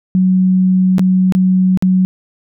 sine tone with dropouts, 185.7 Hz, F#3, 7 cents sharp, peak -8 dBFS, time 0.15-2.05 s, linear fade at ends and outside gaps 0 ms, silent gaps 0.983-0.994 / 1.323-1.35 / 1.774-1.824 s, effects none

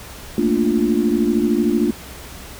sine chord, Bb major seventh, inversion third, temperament equal, 220 / 233.1 / 293.7 / 349.2 Hz, A3 / Bb3 / D4 / F4, 0 / 0 / 0 / 0 cents, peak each -20 dBFS, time 0.38-1.91 s, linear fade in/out 2 ms, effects added 65 Hz sine -41 dBFS peak until 2.59 s + pink hiss -37 dBFS RMS until 2.59 s

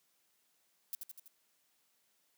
violet noise with echo, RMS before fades -39 dBFS, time 0.93-0.95 s, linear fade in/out 0 ms, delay 82 ms, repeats 4, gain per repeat -4 dB, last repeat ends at 1.278 s, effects white hiss -75 dBFS RMS until 2.37 s + high-pass 150 Hz 12 dB/octave

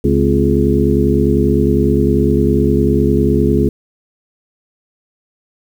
harmonic tone with a mistuned harmonic, 69.9 Hz, C#2, 15 cents sharp, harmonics 1 / 2 / 3 / 4 / 5 / 6, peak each -17 / -17 / -17 / -17 / -17 / -17 dBFS, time 0.04-3.69 s, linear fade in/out 5 ms, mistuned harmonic 4, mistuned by -110 cents, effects 7-bit

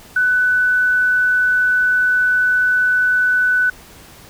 sine tone, 1495 Hz, F#6, 17 cents sharp, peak -12 dBFS, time 0.16-3.7 s, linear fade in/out 5 ms, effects pink hiss -42 dBFS RMS until 4.29 s

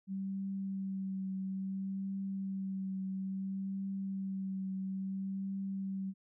sine tone with vibrato, 192.6 Hz, G3, 30 cents flat, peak -35 dBFS, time 0.07-6.14 s, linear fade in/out 50 ms, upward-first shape triangle, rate 0.59 Hz, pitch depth 21 cents each way, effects none

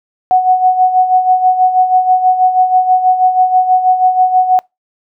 sine tone with tremolo, 740 Hz, F#5, in tune, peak -4 dBFS, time 0.31-4.59 s, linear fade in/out 0 ms, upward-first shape sine, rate 6.2 Hz, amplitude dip 65%, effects noise-tail reverb RT60 0.2 s tail -26 dB re dry

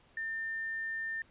sine tone, 1800 Hz, A6, 39 cents sharp, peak -34 dBFS, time 0.17-1.22 s, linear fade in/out 2 ms, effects pink hiss -64 dBFS RMS until 1.3 s + resampled to 8000 Hz

